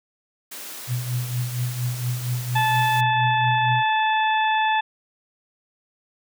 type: high-pass noise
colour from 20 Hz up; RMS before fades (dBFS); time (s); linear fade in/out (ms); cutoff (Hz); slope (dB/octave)
white; -36; 0.51-3.01; 10; 190; 24
type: tone with tremolo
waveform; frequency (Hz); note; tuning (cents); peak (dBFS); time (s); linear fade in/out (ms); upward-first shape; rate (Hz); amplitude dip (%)
sine; 123.47; B2; 0; -20; 0.87-3.84; 50; triangle; 4.3; 70
type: harmonic tone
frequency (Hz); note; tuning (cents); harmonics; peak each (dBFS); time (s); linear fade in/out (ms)
871; A5; -18; 1 / 2 / 3 / 4; -19 / -25 / -29 / -31; 2.55-4.81; 10
effects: none